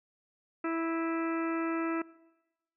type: harmonic tone with a mistuned harmonic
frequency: 328.8 Hz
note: E4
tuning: 4 cents flat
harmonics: 1 / 2 / 3 / 4 / 5 / 6 / 7 / 8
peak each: -31 / -40 / -43 / -37 / -45 / -45 / -48 / -48 dBFS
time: 0.64-2.02 s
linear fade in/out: 5 ms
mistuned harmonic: 7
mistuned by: +49 cents
effects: noise-tail reverb RT60 1.0 s tail -21 dB re dry